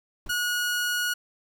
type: noise with exponential decay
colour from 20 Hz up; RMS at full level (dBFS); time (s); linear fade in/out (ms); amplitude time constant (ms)
brown; -32; 0.26-0.37; 5; 22
type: tone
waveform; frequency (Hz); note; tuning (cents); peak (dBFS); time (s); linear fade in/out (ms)
sawtooth; 1452; F#6; -33; -21; 0.29-1.14; 10
effects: none